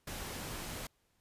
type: noise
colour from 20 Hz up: pink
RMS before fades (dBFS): -42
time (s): 0.07-0.87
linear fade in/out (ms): 5
effects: pink hiss -75 dBFS RMS until 1.2 s + resampled to 32000 Hz